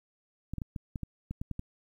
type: clicks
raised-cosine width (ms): 5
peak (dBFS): -23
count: 10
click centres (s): 0.536 / 0.583 / 0.618 / 0.762 / 0.958 / 1.033 / 1.31 / 1.415 / 1.513 / 1.594
effects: 10-bit